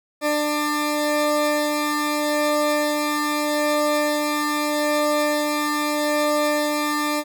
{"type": "tone pair together", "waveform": "20% pulse", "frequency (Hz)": [297.6, 596], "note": ["D4", "D5"], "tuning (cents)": [23, 25], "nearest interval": "octave", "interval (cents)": 1202, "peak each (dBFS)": [-17, -18], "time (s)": [0.21, 7.24], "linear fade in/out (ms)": 50, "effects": []}